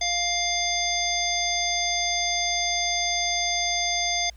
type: harmonic tone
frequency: 700 Hz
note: F5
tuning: 4 cents sharp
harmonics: 1 / 3 / 5 / 7 / 9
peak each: -29 / -29 / -29 / -29 / -29 dBFS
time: 0.01-4.3 s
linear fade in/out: 5 ms
effects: added 57 Hz sine -44 dBFS peak until 4.36 s + pink hiss -60 dBFS RMS until 4.36 s